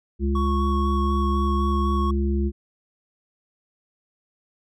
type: harmonic tone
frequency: 69.3 Hz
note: C#2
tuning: in tune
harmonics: 1 / 3 / 5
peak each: -21 / -26 / -28 dBFS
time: 0.19-2.52 s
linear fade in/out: 50 ms
type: tone with vibrato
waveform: triangle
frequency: 1108.7 Hz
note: C#6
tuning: in tune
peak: -24 dBFS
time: 0.35-2.11 s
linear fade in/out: 5 ms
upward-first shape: square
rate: 4 Hz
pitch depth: 10 cents each way
effects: none